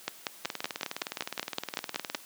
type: two click trains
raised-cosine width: 0.2 ms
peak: -16 / -12 dBFS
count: 34 / 12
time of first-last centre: 0.45-2.151 / 0.08-2.148 s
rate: 19.4 / 5.32 Hz
effects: white hiss -51 dBFS RMS until 2.25 s + high-pass 200 Hz 12 dB/octave